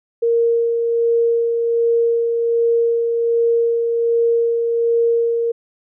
sine tone with tremolo, 465.3 Hz, A#4, 3 cents flat, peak -12 dBFS, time 0.22-5.52 s, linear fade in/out 10 ms, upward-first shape sine, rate 1.3 Hz, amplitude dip 35%, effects none

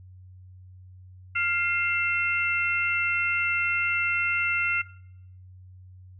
sine tone cluster, 1396 / 2110 / 2701 Hz, F6 / C7 / E7, -1 / +14 / +42 cents, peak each -28 dBFS, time 1.35-4.82 s, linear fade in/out 10 ms, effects noise-tail reverb RT60 0.7 s tail -18 dB re dry + added 92 Hz sine -45 dBFS peak until 6.19 s

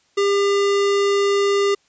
square tone, 400.9 Hz, G4, 39 cents sharp, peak -16 dBFS, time 0.17-1.75 s, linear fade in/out 10 ms, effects white hiss -61 dBFS RMS until 1.88 s + resampled to 16000 Hz

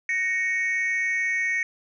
sine tone pair together, 1868.5 / 2222 Hz, A#6 / C#7, +4 / +4 cents, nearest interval minor third, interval 300 cents, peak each -23 dBFS, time 0.09-1.63 s, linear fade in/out 2 ms, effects tanh soft clip ceiling -19 dBFS

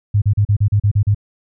sine tone bursts, 102.9 Hz, G#2, 16 cents flat, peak -10 dBFS, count 9, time 0.14-1.147 s, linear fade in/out 10 ms, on 79 ms, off 37 ms, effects none

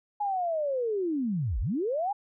sine linear two-way sweep, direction down then up, 840 to 38.79 to 840 Hz, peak -26 dBFS, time 0.2-2.13 s, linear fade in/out 10 ms, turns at 1.6 s, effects none

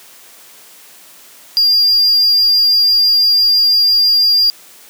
triangle tone, 4802 Hz, D8, 38 cents sharp, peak -7 dBFS, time 1.57-4.5 s, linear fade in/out 0 ms, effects white hiss -41 dBFS RMS until 4.89 s + high-pass 200 Hz 12 dB/octave

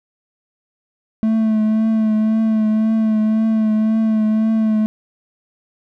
triangle tone with vibrato, 218.8 Hz, A3, 9 cents flat, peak -11 dBFS, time 1.23-4.86 s, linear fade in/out 0 ms, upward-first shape triangle, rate 1.9 Hz, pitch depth 31 cents each way, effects none

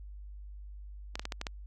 clicks, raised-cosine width 0.2 ms, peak -18 dBFS, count 6, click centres 1.155 / 1.195 / 1.254 / 1.322 / 1.414 / 1.468 s, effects added 50 Hz sine -43 dBFS peak until 1.66 s + Opus 48 kbps

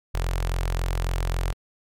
sawtooth tone with notch filter, 43.65 Hz, F1, in tune, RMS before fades -25 dBFS, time 0.14-1.53 s, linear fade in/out 10 ms, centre 240 Hz, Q 0.7, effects MP3 96 kbps

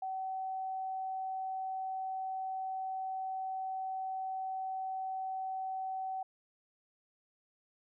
sine tone, 760 Hz, F#5, 46 cents sharp, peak -35 dBFS, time 0.02-6.23 s, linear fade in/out 5 ms, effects none

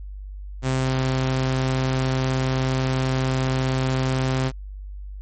sawtooth tone, 130.81 Hz, C3, in tune, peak -16 dBFS, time 0.62-4.52 s, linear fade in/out 50 ms, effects added 49 Hz sine -32 dBFS peak until 5.21 s + MP3 32 kbps

